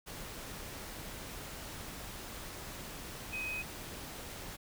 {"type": "tone in noise", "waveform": "sine", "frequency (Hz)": 2517, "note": "D#7", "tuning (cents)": 19, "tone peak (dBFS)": -36, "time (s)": [3.32, 3.63], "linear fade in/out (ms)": 20, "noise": "pink", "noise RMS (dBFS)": -45, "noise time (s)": [0.06, 4.57], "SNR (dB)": 6, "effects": []}